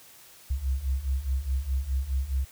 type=beating tone pair; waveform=sine; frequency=63.7 / 68.5 Hz; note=C2 / C#2; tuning=-46 / -20 cents; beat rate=4.8 Hz; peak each=-30 / -27 dBFS; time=0.5-2.45 s; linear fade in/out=10 ms; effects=white hiss -52 dBFS RMS until 2.51 s